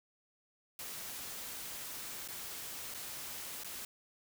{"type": "noise with dropouts", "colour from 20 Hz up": "white", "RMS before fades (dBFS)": -44, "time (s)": [0.79, 3.85], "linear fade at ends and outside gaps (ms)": 2, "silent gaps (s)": [[2.278, 2.285], [2.941, 2.945], [3.636, 3.645]], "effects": []}